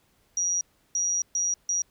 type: tone bursts at uneven times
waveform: sine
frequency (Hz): 5760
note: F#8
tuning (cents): -47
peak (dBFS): -23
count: 4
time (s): 0.37-0.61 / 0.95-1.22 / 1.35-1.54 / 1.69-1.82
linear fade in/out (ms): 2
effects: pink hiss -66 dBFS RMS until 1.9 s